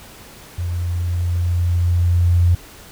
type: tone with level ramp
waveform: sine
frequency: 87.31 Hz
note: F2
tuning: in tune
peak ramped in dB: -20 to -10 dBFS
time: 0.58-2.55 s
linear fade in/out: 5 ms
effects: pink hiss -41 dBFS RMS until 2.91 s